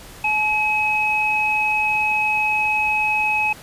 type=tone pair together; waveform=sine; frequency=854.6 / 2552 Hz; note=G#5 / D#7; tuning=+49 / +43 cents; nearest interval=octave + perfect fifth; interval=1894 cents; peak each=-22 / -18 dBFS; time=0.24-3.53 s; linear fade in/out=5 ms; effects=pink hiss -41 dBFS RMS until 3.62 s + resampled to 32000 Hz